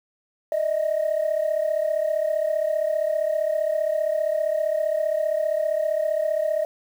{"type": "tone pair together", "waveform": "sine", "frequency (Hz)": [604.8, 640], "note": ["D#5", "D#5"], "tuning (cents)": [-49, 49], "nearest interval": "minor second", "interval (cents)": 98, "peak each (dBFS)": -22, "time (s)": [0.52, 6.65], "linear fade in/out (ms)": 2, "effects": ["tanh soft clip ceiling -16 dBFS", "8-bit"]}